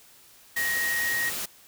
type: tone in noise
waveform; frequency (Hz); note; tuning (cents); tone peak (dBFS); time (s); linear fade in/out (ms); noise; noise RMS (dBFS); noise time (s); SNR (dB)
sine; 1883; A#6; +17; -25; 0.56-1.3; 10; white; -32; 0.56-1.46; +4
effects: white hiss -54 dBFS RMS until 1.67 s